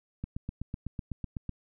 click train, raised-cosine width 5 ms, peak -22 dBFS, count 11, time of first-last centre 0.24-1.493 s, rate 7.98 Hz, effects none

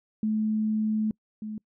sine tone pair in turn, 216.1 / 214.7 Hz, A3 / A3, -31 / -42 cents, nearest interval unison, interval 11 cents, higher first, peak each -23 / -32 dBFS, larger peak first, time 0.23-1.11 / 1.42-1.58 s, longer first, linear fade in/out 2 ms, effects noise-tail reverb RT60 0.1 s tail -26 dB re dry

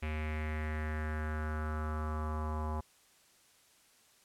square tone with low-pass filter sweep, 77.2 Hz, D#2, 13 cents flat, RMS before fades -36 dBFS, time 0.02-2.81 s, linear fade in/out 10 ms, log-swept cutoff 2400 to 970 Hz, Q 4.3, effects white hiss -65 dBFS RMS until 4.24 s + low-pass 11000 Hz 12 dB/octave

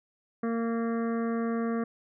harmonic tone with a mistuned harmonic, 230 Hz, A#3, 23 cents flat, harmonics 1 / 2 / 3 / 5 / 6 / 7 / 8 / 9, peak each -28 / -33 / -40 / -40 / -46 / -48 / -49 / -55 dBFS, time 0.43-1.84 s, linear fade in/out 5 ms, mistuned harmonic 7, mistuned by +21 cents, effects none

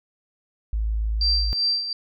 sine tone, 54 Hz, A1, 32 cents flat, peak -21 dBFS, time 0.73-1.53 s, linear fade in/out 0 ms
sine tone with tremolo, 4699 Hz, D8, in tune, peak -18 dBFS, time 1.21-1.93 s, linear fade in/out 2 ms, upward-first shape sine, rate 2.7 Hz, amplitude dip 65%
effects none

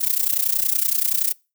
violet noise with amplitude modulation, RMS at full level -17 dBFS, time 0-1.33 s, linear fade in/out 20 ms, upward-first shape sine, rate 30.6 Hz, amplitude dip 85%, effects noise-tail reverb RT60 0.3 s tail -25 dB re dry

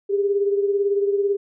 sine beating tone pair, 400 / 418 Hz, G4 / G#4, +35 / +11 cents, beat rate 18 Hz, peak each -18 / -26 dBFS, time 0.09-1.37 s, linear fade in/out 20 ms, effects none

